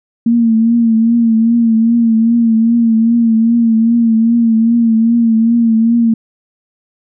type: tone with vibrato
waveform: sine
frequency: 229 Hz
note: A#3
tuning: 31 cents flat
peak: -7 dBFS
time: 0.26-6.14 s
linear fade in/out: 5 ms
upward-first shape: triangle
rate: 2.5 Hz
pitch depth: 62 cents each way
effects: none